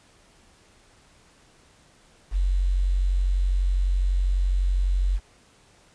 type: tone with quantisation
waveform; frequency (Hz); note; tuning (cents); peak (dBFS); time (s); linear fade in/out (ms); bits
sine; 45.99; F#1; -10; -19; 2.31-5.2; 50; 8
effects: pink hiss -57 dBFS RMS until 5.94 s + resampled to 22050 Hz